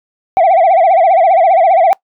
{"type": "tone with vibrato", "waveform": "sine", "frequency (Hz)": 712, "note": "F5", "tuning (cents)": 33, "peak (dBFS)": -3, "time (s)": [0.37, 1.93], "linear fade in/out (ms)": 0, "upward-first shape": "sine", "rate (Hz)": 15, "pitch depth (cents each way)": 170, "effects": ["noise-tail reverb RT60 0.1 s tail -24 dB re dry", "tanh soft clip ceiling -4 dBFS"]}